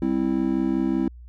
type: chord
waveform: triangle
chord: C major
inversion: second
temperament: just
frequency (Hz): 196.22 / 261.6 / 327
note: G3 / C4 / E4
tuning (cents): +2 / 0 / -14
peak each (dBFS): -25 / -22 / -22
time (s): 0.02-1.08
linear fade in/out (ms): 2
effects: added 60 Hz sine -40 dBFS peak until 1.28 s